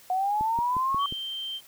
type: linear sweep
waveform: sine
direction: up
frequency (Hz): 727 to 1144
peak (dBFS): -23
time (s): 0.1-1.06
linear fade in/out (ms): 2
type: click train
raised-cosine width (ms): 3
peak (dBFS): -24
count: 5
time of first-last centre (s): 0.41-1.124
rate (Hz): 5.6
type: tone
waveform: sine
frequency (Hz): 3136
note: G7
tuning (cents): 0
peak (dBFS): -31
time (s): 0.98-1.61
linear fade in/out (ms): 50
effects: white hiss -53 dBFS RMS until 1.67 s